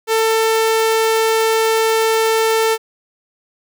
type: tone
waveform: sawtooth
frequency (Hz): 445.9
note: A4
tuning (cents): +23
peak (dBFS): -9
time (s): 0.07-2.78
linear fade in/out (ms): 50
effects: none